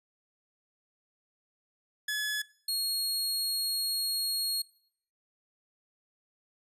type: tone pair in turn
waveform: sawtooth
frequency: 1705 / 4296 Hz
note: G#6 / C8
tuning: +45 / +45 cents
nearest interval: octave + major third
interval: 1600 cents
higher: second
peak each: -26 dBFS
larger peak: neither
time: 2.08-2.42 / 2.68-4.62 s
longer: second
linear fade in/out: 5 ms
effects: noise-tail reverb RT60 0.6 s tail -21 dB re dry + resampled to 32000 Hz